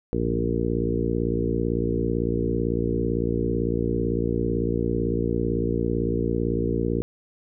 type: harmonic tone with a mistuned harmonic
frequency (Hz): 57.9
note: A#1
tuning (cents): -11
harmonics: 1 / 2 / 3 / 4 / 5 / 6 / 7 / 8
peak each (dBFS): -30 / -30 / -30 / -30 / -30 / -30 / -30 / -30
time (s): 0.13-7.02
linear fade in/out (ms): 0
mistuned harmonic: 2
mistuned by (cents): -29
effects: none